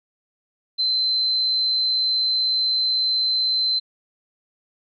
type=tone; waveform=sine; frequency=4079 Hz; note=C8; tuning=45 cents flat; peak=-18 dBFS; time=0.78-3.8 s; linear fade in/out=20 ms; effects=none